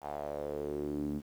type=tone with band-pass filter sweep; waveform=sawtooth; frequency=73.42 Hz; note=D2; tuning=in tune; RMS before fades=-37 dBFS; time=0.01-1.22 s; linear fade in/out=50 ms; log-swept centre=800 to 240 Hz; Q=4.6; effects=10-bit